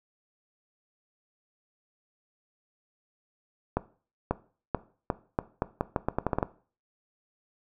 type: accelerating click train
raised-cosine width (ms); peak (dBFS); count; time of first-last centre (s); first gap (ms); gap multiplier
1; -11; 14; 3.77-6.428; 540; 0.81
effects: noise-tail reverb RT60 0.4 s tail -17 dB re dry

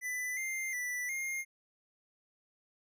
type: tone with pitch steps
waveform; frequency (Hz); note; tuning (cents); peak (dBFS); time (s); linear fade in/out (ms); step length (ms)
square; 1995 / 2100 / 1975 / 2125; B6 / C7 / B6 / C7; +17 / +6 / 0 / +26; -35; 0.01-1.45; 50; 360
effects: none

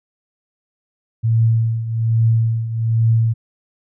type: tone with tremolo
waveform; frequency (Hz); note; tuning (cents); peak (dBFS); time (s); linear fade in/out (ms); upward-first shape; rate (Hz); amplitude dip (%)
sine; 113.6; A#2; -44; -10; 1.23-3.34; 20; triangle; 1.2; 75
effects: none

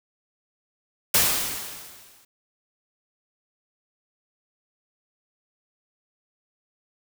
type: noise with exponential decay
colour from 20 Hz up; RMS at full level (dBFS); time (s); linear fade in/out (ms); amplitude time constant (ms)
white; -17; 1.14-2.25; 5; 240
effects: none

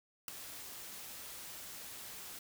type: noise with ADSR envelope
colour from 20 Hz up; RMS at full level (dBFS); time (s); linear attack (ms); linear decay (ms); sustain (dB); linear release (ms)
white; -35; 0.28-2.39; 3; 4; -13; 4
effects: none

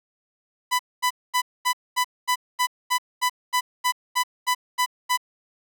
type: tone bursts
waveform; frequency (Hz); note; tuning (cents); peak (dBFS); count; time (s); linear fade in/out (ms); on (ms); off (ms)
sawtooth; 997; B5; +16; -15; 15; 0.71-5.175; 20; 83; 230
effects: none

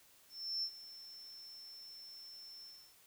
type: tone with ADSR envelope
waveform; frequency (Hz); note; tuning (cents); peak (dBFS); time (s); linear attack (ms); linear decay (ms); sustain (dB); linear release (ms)
sine; 5360; E8; +28; -34; 0.29-2.96; 340; 69; -16; 320
effects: white hiss -65 dBFS RMS until 3.06 s

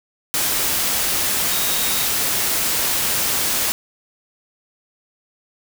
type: tone in noise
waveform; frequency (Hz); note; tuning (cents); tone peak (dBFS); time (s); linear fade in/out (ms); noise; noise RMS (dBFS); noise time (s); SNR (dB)
sine; 3756; A#7; +12; -29; 1.51-2.05; 0; white; -20; 0.34-3.72; -12
effects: none

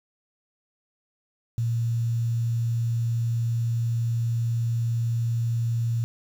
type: tone with quantisation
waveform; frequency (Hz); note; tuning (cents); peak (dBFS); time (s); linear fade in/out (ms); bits
sine; 116.54; A#2; 0; -22; 1.58-6.04; 0; 8
effects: none

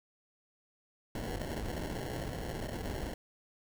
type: noise with sample-and-hold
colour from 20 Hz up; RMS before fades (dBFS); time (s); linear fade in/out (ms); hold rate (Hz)
pink; -38; 1.15-3.14; 2; 1225
effects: none

